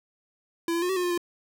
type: tone with pitch steps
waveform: square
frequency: 336 / 339.5 / 358.5 / 380.7 / 358.8 / 353.5 / 348 Hz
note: E4 / F4 / F4 / F#4 / F4 / F4 / F4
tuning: +33 / -49 / +45 / +49 / +47 / +21 / -6 cents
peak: -25 dBFS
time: 0.68-1.177 s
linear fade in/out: 2 ms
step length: 71 ms
effects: none